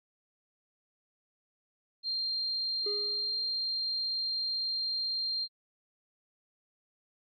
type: tone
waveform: sine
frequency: 4186 Hz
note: C8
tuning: in tune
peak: -30 dBFS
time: 2.03-5.48 s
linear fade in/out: 50 ms
type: tone with exponential decay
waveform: triangle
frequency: 411.5 Hz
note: G#4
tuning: 16 cents flat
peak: -31 dBFS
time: 2.86-3.65 s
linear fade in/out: 5 ms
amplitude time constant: 170 ms
effects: AAC 32 kbps

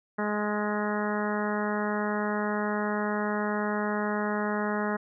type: harmonic tone with a mistuned harmonic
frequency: 209.3 Hz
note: G#3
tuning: 14 cents sharp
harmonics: 1 / 2 / 3 / 4 / 5 / 6 / 7 / 8 / 9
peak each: -30 / -33 / -35 / -36 / -37 / -38 / -38 / -39 / -40 dBFS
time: 0.18-4.97 s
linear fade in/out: 10 ms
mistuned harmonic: 7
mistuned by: -17 cents
effects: none

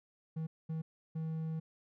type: tone bursts at uneven times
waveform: triangle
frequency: 160 Hz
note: D#3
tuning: 49 cents sharp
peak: -33 dBFS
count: 3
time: 0.36-0.47 / 0.69-0.82 / 1.15-1.6 s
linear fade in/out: 10 ms
effects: none

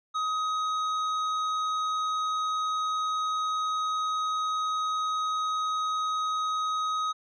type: tone with hard clipping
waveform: sine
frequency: 1261 Hz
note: D#6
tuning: 23 cents sharp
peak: -28 dBFS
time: 0.14-7.13 s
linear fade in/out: 20 ms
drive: 8 dB
effects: resampled to 22050 Hz

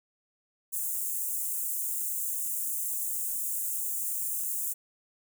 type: high-pass noise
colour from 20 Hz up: white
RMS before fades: -32 dBFS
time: 0.72-4.74 s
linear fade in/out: 20 ms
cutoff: 7100 Hz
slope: 48 dB/octave
effects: none

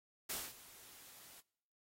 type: noise with ADSR envelope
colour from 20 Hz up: white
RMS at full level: -40 dBFS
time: 0.29-1.41 s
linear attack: 11 ms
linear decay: 230 ms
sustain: -18 dB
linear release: 14 ms
effects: noise-tail reverb RT60 0.8 s tail -25 dB re dry + AAC 48 kbps

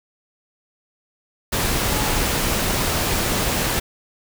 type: tone in noise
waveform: sine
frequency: 854 Hz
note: G#5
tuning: 48 cents sharp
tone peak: -31 dBFS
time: 1.89-2.19 s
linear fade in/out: 10 ms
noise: pink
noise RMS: -21 dBFS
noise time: 1.52-3.8 s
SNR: -13 dB
effects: none

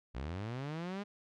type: linear sweep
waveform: sawtooth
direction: up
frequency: 55.6 to 207.7 Hz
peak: -34 dBFS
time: 0.14-1.04 s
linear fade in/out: 20 ms
effects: low-pass 4000 Hz 12 dB/octave

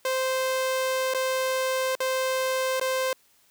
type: tone with dropouts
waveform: sawtooth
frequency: 521 Hz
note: C5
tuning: 7 cents flat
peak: -20 dBFS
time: 0.05-3.13 s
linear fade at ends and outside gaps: 2 ms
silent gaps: 1.138-1.146 / 1.953-2.003 / 2.798-2.812 s
effects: white hiss -62 dBFS RMS until 3.5 s

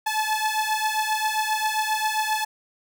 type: beating tone pair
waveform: sawtooth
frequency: 861 / 868.5 Hz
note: A5 / A5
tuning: -38 / -23 cents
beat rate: 7.5 Hz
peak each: -21 / -22 dBFS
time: 0.06-2.45 s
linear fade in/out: 10 ms
effects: none

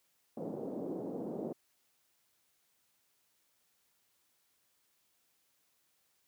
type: band-pass noise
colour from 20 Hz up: pink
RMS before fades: -40 dBFS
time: 0.37-1.53 s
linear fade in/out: 5 ms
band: 200 to 570 Hz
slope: 24 dB/octave
effects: white hiss -75 dBFS RMS until 6.27 s + high-pass 60 Hz 12 dB/octave

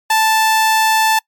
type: tone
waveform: sawtooth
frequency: 880 Hz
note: A5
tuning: in tune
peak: -7 dBFS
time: 0.1-1.19 s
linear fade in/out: 5 ms
effects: noise-tail reverb RT60 0.1 s tail -26 dB re dry + MP3 96 kbps

